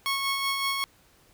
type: tone with tremolo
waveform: 15% pulse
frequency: 1099 Hz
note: C#6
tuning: 15 cents flat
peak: -18 dBFS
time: 0.06-0.84 s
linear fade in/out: 0 ms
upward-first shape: sine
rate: 5.3 Hz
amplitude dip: 35%
effects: pink hiss -60 dBFS RMS until 1.33 s